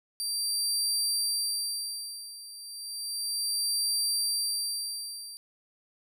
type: tone with tremolo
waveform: 25% pulse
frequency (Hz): 4699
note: D8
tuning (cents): 0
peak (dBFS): -21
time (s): 0.2-5.37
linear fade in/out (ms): 0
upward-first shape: sine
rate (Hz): 0.33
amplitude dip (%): 85
effects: none